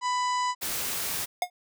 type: harmonic tone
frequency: 994 Hz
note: B5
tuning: 11 cents sharp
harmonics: 1 / 2 / 3 / 4 / 5 / 6 / 7 / 8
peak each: -25 / -36 / -41 / -42 / -40 / -48 / -41 / -47 dBFS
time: 0.01-0.55 s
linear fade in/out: 50 ms
type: noise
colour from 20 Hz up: white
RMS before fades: -31 dBFS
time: 0.61-1.26 s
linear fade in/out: 20 ms
type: tone with exponential decay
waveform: square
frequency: 718 Hz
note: F5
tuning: 48 cents sharp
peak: -20 dBFS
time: 1.42-1.5 s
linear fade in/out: 2 ms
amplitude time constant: 16 ms
effects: none